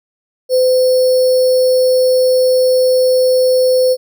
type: tone with sample-and-hold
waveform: sine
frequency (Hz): 510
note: C5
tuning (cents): -44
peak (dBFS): -8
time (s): 0.49-3.97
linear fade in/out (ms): 50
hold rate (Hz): 4900
effects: none